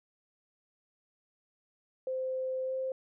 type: tone with pitch glide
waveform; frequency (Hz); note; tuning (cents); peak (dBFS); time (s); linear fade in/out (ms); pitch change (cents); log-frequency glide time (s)
sine; 519 to 523.8; C5 to C5; -14 to +2; -31; 2.07-2.92; 2; +16; 2.64-2.74
effects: none